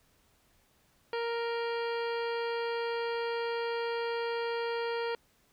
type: harmonic tone with a mistuned harmonic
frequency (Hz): 466.2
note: A#4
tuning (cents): 0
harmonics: 1 / 2 / 3 / 4 / 5 / 6 / 7 / 9 / 10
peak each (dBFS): -32 / -38 / -42 / -44 / -46 / -48 / -49 / -51 / -52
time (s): 1.13-5.15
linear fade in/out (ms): 2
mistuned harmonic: 5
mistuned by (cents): +17
effects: pink hiss -68 dBFS RMS until 5.52 s